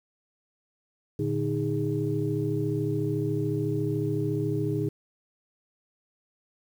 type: tone cluster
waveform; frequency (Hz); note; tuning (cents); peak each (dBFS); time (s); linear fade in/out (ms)
sine; 115.7 / 149.6 / 312.2 / 409.7; A#2 / D3 / D#4 / G#4; -13 / +32 / +6 / -24; -30; 1.19-4.89; 5
effects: tanh soft clip ceiling -14 dBFS + 9-bit